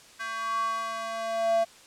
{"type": "tone with high-pass filter sweep", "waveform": "square", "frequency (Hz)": 225.3, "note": "A3", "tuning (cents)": 41, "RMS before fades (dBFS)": -29, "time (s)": [0.19, 1.65], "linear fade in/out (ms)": 20, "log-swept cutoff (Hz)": [1400, 640], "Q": 7.6, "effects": ["white hiss -52 dBFS RMS until 1.86 s", "low-pass 8000 Hz 12 dB/octave"]}